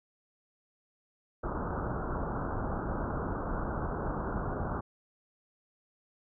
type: low-pass noise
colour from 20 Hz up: pink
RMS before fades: -34 dBFS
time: 1.43-4.81 s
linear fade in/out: 10 ms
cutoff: 1500 Hz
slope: 96 dB/octave
effects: none